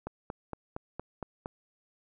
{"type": "click train", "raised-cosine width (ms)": 1, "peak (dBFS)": -22, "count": 7, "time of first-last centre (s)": [0.07, 1.459], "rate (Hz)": 4.32, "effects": []}